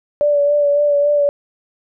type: tone with vibrato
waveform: sine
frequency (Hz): 580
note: D5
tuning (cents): -22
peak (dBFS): -11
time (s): 0.21-1.29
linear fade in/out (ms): 0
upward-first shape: sine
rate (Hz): 3.6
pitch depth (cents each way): 24
effects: none